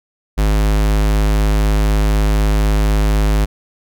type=tone; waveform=square; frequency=52 Hz; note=G#1; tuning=3 cents sharp; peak=-12 dBFS; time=0.37-3.46 s; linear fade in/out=20 ms; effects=none